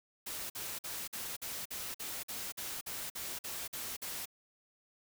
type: noise bursts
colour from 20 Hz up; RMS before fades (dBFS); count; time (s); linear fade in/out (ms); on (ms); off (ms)
white; -41; 14; 0.26-4.257; 10; 240; 49
effects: none